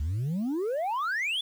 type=exponential sweep; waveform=sine; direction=up; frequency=68.1 to 3520 Hz; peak=-24 dBFS; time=0-1.41 s; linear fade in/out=5 ms; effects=tanh soft clip ceiling -26 dBFS + 9-bit